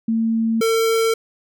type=tone pair in turn; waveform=sine / square; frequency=225.7 / 451.4 Hz; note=A3 / A4; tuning=+44 / +44 cents; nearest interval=octave; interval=1200 cents; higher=second; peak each=-16 dBFS; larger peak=neither; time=0.08-0.61 / 0.61-1.14 s; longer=neither; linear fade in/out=5 ms; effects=none